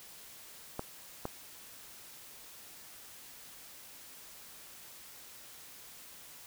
clicks, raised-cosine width 1 ms, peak -21 dBFS, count 2, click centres 0.794 / 1.254 s, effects white hiss -52 dBFS RMS until 6.46 s

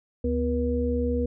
sine tone cluster, 73.3 / 247.6 / 480.7 Hz, D2 / B3 / B4, -3 / +5 / -47 cents, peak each -27 dBFS, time 0.24-1.26 s, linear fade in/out 5 ms, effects none

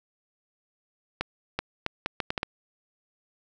accelerating click train, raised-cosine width 0.3 ms, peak -11 dBFS, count 8, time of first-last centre 1.21-2.431 s, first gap 380 ms, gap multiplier 0.72, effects none

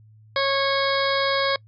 harmonic tone, 549 Hz, C#5, 17 cents flat, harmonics 1 / 2 / 3 / 4 / 6 / 7 / 8 / 9, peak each -23 / -26 / -28 / -29 / -31 / -31 / -32 / -33 dBFS, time 0.36-1.56 s, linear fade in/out 2 ms, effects noise-tail reverb RT60 0.1 s tail -25 dB re dry + added 108 Hz sine -48 dBFS peak until 1.67 s

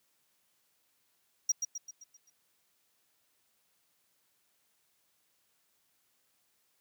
triangle tone with echo, 5720 Hz, F8, 41 cents sharp, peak -23 dBFS, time 1.49-1.52 s, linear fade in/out 5 ms, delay 130 ms, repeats 6, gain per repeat -6 dB, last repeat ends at 2.3 s, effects white hiss -74 dBFS RMS until 6.8 s + high-pass 80 Hz 12 dB/octave

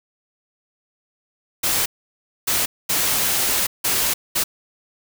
white noise bursts at uneven times, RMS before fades -20 dBFS, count 5, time 1.63-1.86 / 2.47-2.66 / 2.89-3.67 / 3.84-4.14 / 4.35-4.44 s, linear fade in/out 10 ms, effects none

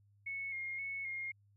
sine tone with vibrato, 2169 Hz, C#7, 38 cents flat, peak -38 dBFS, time 0.26-1.32 s, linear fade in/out 10 ms, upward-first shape square, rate 1.9 Hz, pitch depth 28 cents each way, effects added 101 Hz sine -65 dBFS peak until 1.56 s

